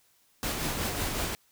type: noise with tremolo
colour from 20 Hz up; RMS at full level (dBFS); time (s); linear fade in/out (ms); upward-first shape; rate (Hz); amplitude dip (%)
pink; -30; 0.43-1.35; 0; sine; 5.4; 35
effects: white hiss -66 dBFS RMS until 1.51 s